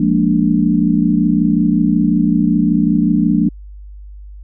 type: chord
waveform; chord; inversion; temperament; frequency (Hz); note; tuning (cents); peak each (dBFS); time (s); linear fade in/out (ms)
sine; Bb dominant seventh; second; equal; 174.61 / 207.7 / 233.1 / 293.7; F3 / Ab3 / Bb3 / D4; 0 / 0 / 0 / 0; -16; 0-3.49; 5
effects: added 50 Hz sine -31 dBFS peak until 4.43 s